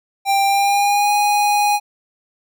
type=tone with pitch glide; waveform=square; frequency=790 to 825.9 Hz; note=G5 to G#5; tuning=+13 to -10 cents; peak=-14 dBFS; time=0.25-1.8 s; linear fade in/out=50 ms; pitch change=+77 cents; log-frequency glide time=0.45-1.12 s; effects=none